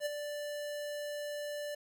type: tone with ADSR envelope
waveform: square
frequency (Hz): 587.3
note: D5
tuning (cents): 0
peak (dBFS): -31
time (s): 0-1.75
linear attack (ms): 58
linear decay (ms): 20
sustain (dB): -7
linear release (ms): 7
effects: 11-bit